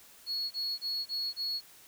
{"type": "tone bursts", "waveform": "sine", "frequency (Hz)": 4348, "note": "C#8", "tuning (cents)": -34, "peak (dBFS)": -29, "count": 5, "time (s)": [0.26, 1.61], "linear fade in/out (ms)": 50, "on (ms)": 250, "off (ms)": 25, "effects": ["tanh soft clip ceiling -29 dBFS", "white hiss -56 dBFS RMS until 1.87 s"]}